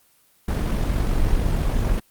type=noise with amplitude modulation; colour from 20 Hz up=brown; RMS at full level=-19 dBFS; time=0.48-2 s; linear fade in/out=5 ms; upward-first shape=sine; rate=46.1 Hz; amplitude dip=35%; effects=white hiss -59 dBFS RMS until 2.1 s + Opus 24 kbps